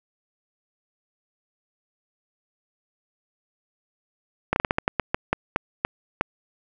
slowing click train, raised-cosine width 0.5 ms, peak -5 dBFS, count 13, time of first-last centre 4.53-6.21 s, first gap 31 ms, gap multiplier 1.25, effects none

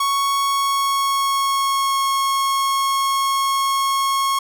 45% pulse tone with pitch glide, 1108.7 to 1092.2 Hz, C#6 to C#6, 0 to -26 cents, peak -17 dBFS, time 0-4.39 s, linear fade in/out 5 ms, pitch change -26 cents, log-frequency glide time 0.42-2.03 s, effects none

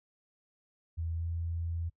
sine tone with pitch glide, 82.6 to 83.9 Hz, E2 to E2, +4 to +31 cents, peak -32 dBFS, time 0.97-1.9 s, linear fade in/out 20 ms, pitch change +27 cents, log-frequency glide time 1.16-1.24 s, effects noise-tail reverb RT60 0.1 s tail -21 dB re dry

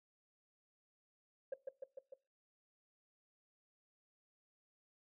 sine tone with echo, 539 Hz, C#5, 49 cents flat, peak -35 dBFS, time 1.52-1.54 s, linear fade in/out 5 ms, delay 150 ms, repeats 4, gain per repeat -3 dB, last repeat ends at 2.14 s, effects noise-tail reverb RT60 0.3 s tail -20 dB re dry + tanh soft clip ceiling -36 dBFS

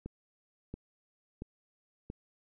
click train, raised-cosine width 3 ms, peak -27 dBFS, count 4, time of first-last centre 0.06-2.101 s, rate 1.47 Hz, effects none

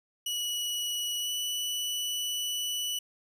sawtooth tone with pitch glide, 2931 to 2962 Hz, F#7 to F#7, -17 to +1 cents, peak -27 dBFS, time 0.26-2.99 s, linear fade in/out 5 ms, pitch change +18 cents, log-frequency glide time 1.2-1.3 s, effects none

